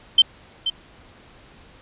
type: tone with echo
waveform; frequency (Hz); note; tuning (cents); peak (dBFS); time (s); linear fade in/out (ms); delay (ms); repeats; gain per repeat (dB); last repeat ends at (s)
sine; 3107; G7; -16; -8; 0.18-0.22; 5; 480; 1; -11; 0.7
effects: pink hiss -49 dBFS RMS until 1.81 s + resampled to 8000 Hz